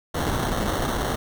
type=noise with sample-and-hold; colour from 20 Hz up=pink; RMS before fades=-25 dBFS; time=0.14-1.16 s; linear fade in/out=10 ms; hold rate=2450 Hz; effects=none